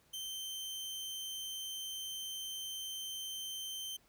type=tone; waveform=sawtooth; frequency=3110 Hz; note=G7; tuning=14 cents flat; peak=-37 dBFS; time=0.13-3.97 s; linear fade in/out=10 ms; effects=pink hiss -69 dBFS RMS until 4.08 s